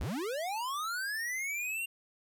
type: linear sweep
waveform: square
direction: up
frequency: 32.15 to 2794 Hz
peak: -34 dBFS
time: 0-1.86 s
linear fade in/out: 10 ms
effects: none